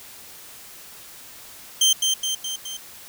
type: tone with echo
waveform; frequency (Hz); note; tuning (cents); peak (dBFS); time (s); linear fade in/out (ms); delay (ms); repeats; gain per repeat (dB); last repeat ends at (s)
25% pulse; 3136; G7; 0; -11; 1.81-1.93; 5; 210; 4; -4; 2.77
effects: white hiss -43 dBFS RMS until 3.08 s